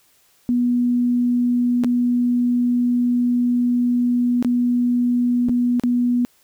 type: tone with dropouts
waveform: sine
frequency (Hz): 243.7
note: B3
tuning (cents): -23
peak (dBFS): -15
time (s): 0.49-6.25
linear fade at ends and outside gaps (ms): 0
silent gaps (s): 1.837-1.845 / 4.426-4.447 / 5.486-5.494 / 5.797-5.836
effects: white hiss -58 dBFS RMS until 6.43 s